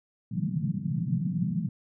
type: band-pass noise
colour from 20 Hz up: white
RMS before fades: -29 dBFS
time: 0.31-1.69 s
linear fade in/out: 5 ms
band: 130 to 200 Hz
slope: 48 dB/octave
effects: none